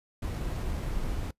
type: noise with sample-and-hold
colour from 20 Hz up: brown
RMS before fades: -32 dBFS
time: 0.22-1.31 s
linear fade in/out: 5 ms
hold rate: 11025 Hz
effects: noise-tail reverb RT60 0.1 s tail -21 dB re dry + resampled to 32000 Hz

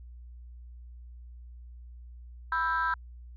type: chord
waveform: sine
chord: E minor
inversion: second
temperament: just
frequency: 988.9 / 1318.5 / 1582.2 Hz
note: B5 / E6 / G6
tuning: +2 / 0 / +16 cents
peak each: -29 dBFS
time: 2.52-2.94 s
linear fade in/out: 2 ms
effects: tanh soft clip ceiling -20 dBFS + added 60 Hz sine -44 dBFS peak until 3.36 s

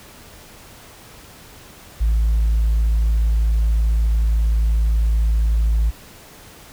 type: tone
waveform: sine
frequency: 55 Hz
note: A1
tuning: in tune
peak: -12 dBFS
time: 2-5.91 s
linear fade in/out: 20 ms
effects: tanh soft clip ceiling -12 dBFS + pink hiss -43 dBFS RMS until 6.72 s

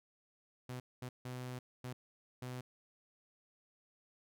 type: tone bursts at uneven times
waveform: sawtooth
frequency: 126 Hz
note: B2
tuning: 35 cents sharp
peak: -38 dBFS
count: 5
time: 0.69-0.8 / 1.02-1.09 / 1.25-1.59 / 1.84-1.93 / 2.42-2.61 s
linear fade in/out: 5 ms
effects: none

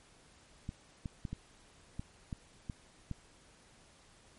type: clicks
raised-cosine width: 5 ms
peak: -26 dBFS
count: 8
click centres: 0.691 / 1.058 / 1.252 / 1.33 / 1.995 / 2.328 / 2.698 / 3.113 s
effects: pink hiss -62 dBFS RMS until 4.38 s + MP3 48 kbps

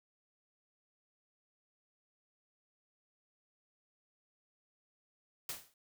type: noise with exponential decay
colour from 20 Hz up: white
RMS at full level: -37 dBFS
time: 5.49-5.74 s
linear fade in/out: 2 ms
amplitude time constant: 53 ms
effects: none

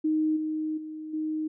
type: tone with level steps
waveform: sine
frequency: 311.1 Hz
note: D#4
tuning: in tune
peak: -22 / -27 / -35 / -27 dBFS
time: 0.04-1.48 s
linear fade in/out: 10 ms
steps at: 0.36 / 0.77 / 1.13 s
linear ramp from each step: 10 ms
effects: none

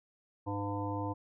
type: harmonic tone with a mistuned harmonic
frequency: 101.2 Hz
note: G#2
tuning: 44 cents flat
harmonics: 1 / 3 / 5 / 7 / 9 / 10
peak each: -37 / -38 / -42 / -45 / -40 / -44 dBFS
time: 0.46-1.14 s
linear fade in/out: 20 ms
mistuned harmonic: 9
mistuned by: -24 cents
effects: none

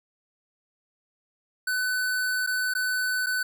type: tone with dropouts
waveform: square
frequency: 1504 Hz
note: F#6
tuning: 28 cents sharp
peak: -25 dBFS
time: 1.67-3.43 s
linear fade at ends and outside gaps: 5 ms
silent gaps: 2.465-2.472 / 2.738-2.75 / 3.262-3.267 s
effects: none

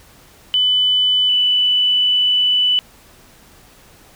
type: tone pair in turn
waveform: sine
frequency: 3000 / 2984 Hz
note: F#7 / F#7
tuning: +23 / +14 cents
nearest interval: unison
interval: 9 cents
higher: first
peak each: -12 dBFS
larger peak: neither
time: 0.54-1.29 / 1.29-2.79 s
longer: second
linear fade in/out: 0 ms
effects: pink hiss -47 dBFS RMS until 4.15 s

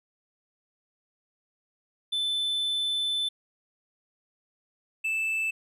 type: tone pair in turn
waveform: triangle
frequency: 3520 / 2637 Hz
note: A7 / E7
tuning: 0 / 0 cents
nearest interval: perfect fourth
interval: 500 cents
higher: first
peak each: -24 dBFS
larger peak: neither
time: 2.12-3.29 / 5.04-5.51 s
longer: first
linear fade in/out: 10 ms
effects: resampled to 32000 Hz

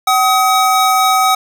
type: tone pair together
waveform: square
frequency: 759.8 / 1265 Hz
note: F#5 / D#6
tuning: +46 / +28 cents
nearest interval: major sixth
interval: 882 cents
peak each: -13 dBFS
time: 0.07-1.35 s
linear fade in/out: 5 ms
effects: none

